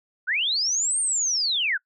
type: linear two-way sweep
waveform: sine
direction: up then down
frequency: 1396.9 to 8870 to 1396.9 Hz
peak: -21 dBFS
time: 0.27-1.78 s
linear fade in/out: 20 ms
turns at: 1 s
effects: noise-tail reverb RT60 0.1 s tail -25 dB re dry